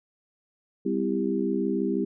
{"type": "harmonic tone with a mistuned harmonic", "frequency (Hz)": 66.1, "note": "C2", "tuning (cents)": 18, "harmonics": [3, 4, 5, 6], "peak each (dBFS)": [-29, -29, -29, -29], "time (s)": [0.85, 2.05], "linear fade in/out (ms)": 10, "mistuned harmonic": 4, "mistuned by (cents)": -48, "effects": []}